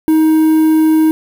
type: tone with quantisation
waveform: triangle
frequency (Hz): 315.1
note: D#4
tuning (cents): +22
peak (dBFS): -5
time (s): 0.08-1.11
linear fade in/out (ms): 0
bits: 5
effects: none